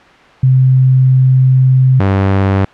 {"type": "tone pair in turn", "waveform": ["sine", "sawtooth"], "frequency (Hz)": [130.1, 97.12], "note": ["C3", "G2"], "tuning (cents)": [-9, -16], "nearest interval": "perfect fourth", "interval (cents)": 507, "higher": "first", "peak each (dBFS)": -5, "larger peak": "neither", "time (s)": [[0.43, 2], [2, 2.65]], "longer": "first", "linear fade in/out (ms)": 5, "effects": ["white hiss -40 dBFS RMS until 2.73 s", "low-pass 2000 Hz 12 dB/octave"]}